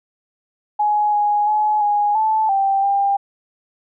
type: tone with pitch steps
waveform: sine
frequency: 838 / 830 / 848 / 827 / 873 / 784 / 797 Hz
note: G#5 / G#5 / G#5 / G#5 / A5 / G5 / G5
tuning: +15 / -1 / +36 / -8 / -14 / 0 / +28 cents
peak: -14 dBFS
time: 0.79-3.17 s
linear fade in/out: 10 ms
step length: 340 ms
effects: none